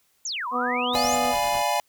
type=exponential two-way sweep; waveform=sine; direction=down then up; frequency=7459 to 936 to 7459 Hz; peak=-27 dBFS; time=0.25-1.16 s; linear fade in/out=5 ms; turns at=0.48 s
type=harmonic tone; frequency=246.9 Hz; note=B3; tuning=in tune; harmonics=1 / 2 / 3 / 4 / 5; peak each=-30 / -30 / -30 / -30 / -30 dBFS; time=0.51-1.35 s; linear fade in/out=50 ms
type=noise with tremolo; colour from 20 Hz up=pink; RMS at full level=-37 dBFS; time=0.93-1.62 s; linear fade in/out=5 ms; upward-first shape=triangle; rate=10 Hz; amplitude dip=65%
type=chord; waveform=square; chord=D diminished seventh; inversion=none; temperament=equal; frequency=587.3 / 698.5 / 830.6 / 987.8 Hz; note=D5 / F5 / Ab5 / Cb6; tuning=0 / 0 / 0 / 0 cents; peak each=-30 / -28 / -26 / -29 dBFS; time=0.95-1.8 s; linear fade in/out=0 ms
effects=white hiss -66 dBFS RMS until 1.88 s